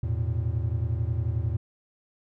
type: chord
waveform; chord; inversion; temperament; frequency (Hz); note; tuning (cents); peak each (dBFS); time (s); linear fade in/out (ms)
triangle; E suspended fourth; none; equal with one note detuned; 82.41 / 110 / 121.14; E2 / A2 / B2; 0 / 0 / -33; -27 / -26 / -29; 0.03-1.57; 5
effects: none